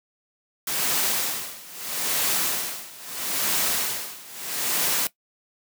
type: noise with tremolo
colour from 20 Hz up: white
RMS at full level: -23 dBFS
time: 0.67-5.07 s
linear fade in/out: 2 ms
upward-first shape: sine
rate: 0.77 Hz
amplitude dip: 90%
effects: noise-tail reverb RT60 0.1 s tail -17 dB re dry + high-pass 150 Hz 12 dB/octave